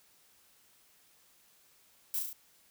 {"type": "noise with echo", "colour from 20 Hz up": "violet", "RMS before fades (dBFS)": -33, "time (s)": [2.14, 2.19], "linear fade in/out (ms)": 2, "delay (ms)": 35, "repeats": 4, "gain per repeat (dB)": -3, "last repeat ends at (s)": 2.33, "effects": ["white hiss -65 dBFS RMS until 2.7 s"]}